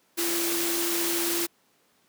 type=tone in noise; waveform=sine; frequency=340.2 Hz; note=F4; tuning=45 cents flat; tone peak=-29 dBFS; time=0.17-1.47 s; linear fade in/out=20 ms; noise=white; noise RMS=-28 dBFS; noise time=0.17-1.47 s; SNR=-4 dB; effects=pink hiss -65 dBFS RMS until 2.08 s + high-pass 200 Hz 12 dB/octave